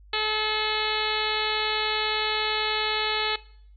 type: harmonic tone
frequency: 430.6 Hz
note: A4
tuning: 37 cents flat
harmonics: 1 / 2 / 3 / 4 / 5 / 6 / 7 / 8 / 9 / 10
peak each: -33 / -33 / -33 / -33 / -33 / -33 / -33 / -33 / -33 / -33 dBFS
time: 0.13-3.36 s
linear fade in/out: 5 ms
effects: noise-tail reverb RT60 0.6 s tail -19 dB re dry + added 50 Hz sine -48 dBFS peak until 3.76 s